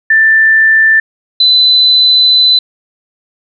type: tone pair in turn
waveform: sine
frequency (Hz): 1773 / 4013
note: A6 / B7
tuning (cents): +13 / +27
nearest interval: octave + major second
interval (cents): 1414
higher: second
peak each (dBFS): -4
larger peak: neither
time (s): 0.1-1 / 1.4-2.59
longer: second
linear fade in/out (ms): 5
effects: none